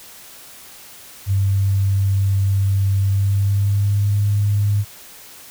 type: tone with pitch glide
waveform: sine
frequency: 98 to 102.4 Hz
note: G2 to G#2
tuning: 0 to -24 cents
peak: -14 dBFS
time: 1.26-4.85 s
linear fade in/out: 50 ms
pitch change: +76 cents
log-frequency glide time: 3.01-4.23 s
effects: white hiss -41 dBFS RMS until 5.5 s